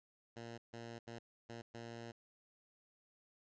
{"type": "tone bursts at uneven times", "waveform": "10% pulse", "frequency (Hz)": 116.54, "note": "A#2", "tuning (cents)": 0, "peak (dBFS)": -39, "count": 5, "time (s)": [[0.36, 0.58], [0.73, 0.99], [1.07, 1.19], [1.49, 1.62], [1.74, 2.12]], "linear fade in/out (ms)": 10, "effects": ["resampled to 16000 Hz"]}